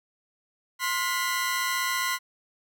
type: tone cluster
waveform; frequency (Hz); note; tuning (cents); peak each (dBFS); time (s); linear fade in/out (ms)
sawtooth; 1051 / 1431 / 1987; C6 / F6 / B6; +7 / +42 / +10; -25 / -29 / -26; 0.79-2.19; 50
effects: none